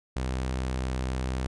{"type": "tone", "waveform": "sawtooth", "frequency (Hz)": 64.2, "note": "C2", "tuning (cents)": -32, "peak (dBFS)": -24, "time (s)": [0.16, 1.47], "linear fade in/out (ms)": 5, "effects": ["resampled to 22050 Hz"]}